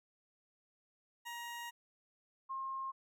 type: tone pair in turn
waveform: 20% pulse / sine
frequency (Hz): 946 / 1068.2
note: A#5 / C6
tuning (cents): +25 / +36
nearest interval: major second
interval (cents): 211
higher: second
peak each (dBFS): -38 / -38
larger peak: neither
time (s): 1.25-1.71 / 2.49-2.92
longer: first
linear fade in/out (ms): 20
effects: none